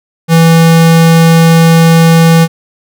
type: tone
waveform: square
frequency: 164.81 Hz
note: E3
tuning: in tune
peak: -3 dBFS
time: 0.28-2.48 s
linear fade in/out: 50 ms
effects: none